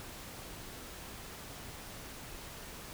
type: silence
effects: pink hiss -47 dBFS RMS until 2.93 s